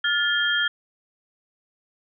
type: tone cluster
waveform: sine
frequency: 1415 / 1739 / 3210 Hz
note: F6 / A6 / G7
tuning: +22 / -21 / +40 cents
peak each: -24 dBFS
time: 0.04-0.68 s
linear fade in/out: 5 ms
effects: none